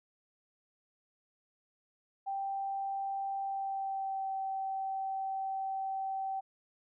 sine tone with pitch glide, 784 to 772.3 Hz, G5 to G5, 0 to -26 cents, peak -33 dBFS, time 2.26-6.41 s, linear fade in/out 20 ms, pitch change -26 cents, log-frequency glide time 3.42-4.31 s, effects none

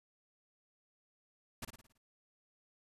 pink noise with echo, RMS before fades -42 dBFS, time 1.62-1.65 s, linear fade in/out 5 ms, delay 55 ms, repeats 6, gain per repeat -6 dB, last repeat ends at 1.98 s, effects resampled to 32000 Hz

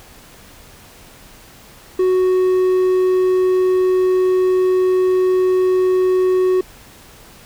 triangle tone, 370 Hz, F#4, in tune, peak -10 dBFS, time 1.99-6.61 s, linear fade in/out 5 ms, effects pink hiss -43 dBFS RMS until 7.45 s

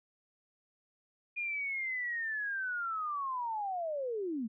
sine linear sweep, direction down, 2443 to 207.7 Hz, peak -33 dBFS, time 1.36-4.48 s, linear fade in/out 20 ms, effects none

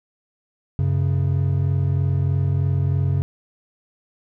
triangle tone pair together, 94.2 / 137.37 Hz, F#2 / C#3, +32 / -15 cents, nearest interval perfect fifth, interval 653 cents, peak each -18 / -18 dBFS, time 0.79-3.22 s, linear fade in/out 0 ms, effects none

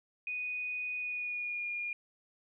sine tone with pitch glide, 2482 to 2423 Hz, D#7 to D#7, -5 to -47 cents, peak -34 dBFS, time 0.27-1.93 s, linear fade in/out 2 ms, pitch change -42 cents, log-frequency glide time 0.98-1.67 s, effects none

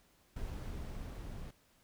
brown noise with level ramp, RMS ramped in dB -41 to -45 dBFS, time 0.36-1.51 s, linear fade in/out 5 ms, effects pink hiss -69 dBFS RMS until 1.83 s

